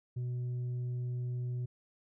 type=tone with tanh clipping; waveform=sine; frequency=123.47 Hz; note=B2; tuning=in tune; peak=-34 dBFS; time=0.16-1.66 s; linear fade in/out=10 ms; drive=3 dB; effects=none